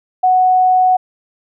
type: tone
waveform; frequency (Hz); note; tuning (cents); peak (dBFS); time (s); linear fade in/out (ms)
sine; 740; F#5; 0; -8; 0.23-0.97; 10
effects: none